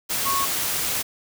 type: tone in noise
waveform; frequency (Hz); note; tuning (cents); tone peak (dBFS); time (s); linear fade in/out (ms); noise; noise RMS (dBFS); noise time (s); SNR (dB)
sine; 1100; C#6; -14; -22; 0.25-0.46; 20; white; -25; 0.09-1.03; 0
effects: none